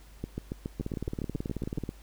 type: two click trains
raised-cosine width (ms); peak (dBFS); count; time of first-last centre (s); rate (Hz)
3; -20 / -20; 21 / 12; 0.81-1.891 / 0.24-1.776; 18.5 / 7.16
effects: added 50 Hz sine -49 dBFS peak until 2.02 s + pink hiss -58 dBFS RMS until 2.02 s